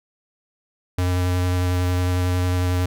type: tone with vibrato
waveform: square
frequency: 90.1 Hz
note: F#2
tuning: 45 cents flat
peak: -19 dBFS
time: 0.98-2.86 s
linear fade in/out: 5 ms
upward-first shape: square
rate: 11 Hz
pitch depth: 9 cents each way
effects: none